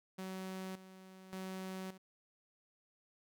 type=tone with tremolo; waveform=sawtooth; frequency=188.3 Hz; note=F#3; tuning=31 cents sharp; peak=-38 dBFS; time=0.18-1.98 s; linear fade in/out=10 ms; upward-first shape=square; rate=0.87 Hz; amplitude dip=75%; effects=none

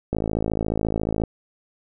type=click train; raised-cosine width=2 ms; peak=-10 dBFS; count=61; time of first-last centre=0.13-1.237 s; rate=54.2 Hz; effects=none

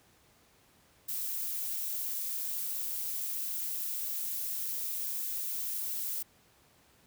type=noise with amplitude modulation; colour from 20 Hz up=violet; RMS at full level=-34 dBFS; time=1.08-6.23 s; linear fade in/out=10 ms; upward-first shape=sine; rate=246 Hz; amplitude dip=30%; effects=pink hiss -64 dBFS RMS until 7.06 s + high-pass 60 Hz 12 dB/octave

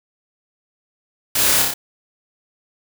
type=noise with echo; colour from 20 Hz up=white; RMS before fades=-19 dBFS; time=1.35-1.62 s; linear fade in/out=5 ms; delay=30 ms; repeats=4; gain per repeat=-2 dB; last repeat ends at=1.74 s; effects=none

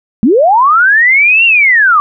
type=linear two-way sweep; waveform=sine; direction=up then down; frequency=193.2 to 2794 to 1140 Hz; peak=-4 dBFS; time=0.23-2 s; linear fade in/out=0 ms; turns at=1.45 s; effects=none

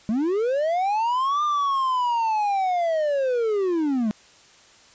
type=linear two-way sweep; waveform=triangle; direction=up then down; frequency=203.8 to 1208 to 203.8 Hz; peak=-18 dBFS; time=0.09-4.11 s; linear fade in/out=0 ms; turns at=1.43 s; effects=white hiss -52 dBFS RMS until 4.94 s + resampled to 16000 Hz

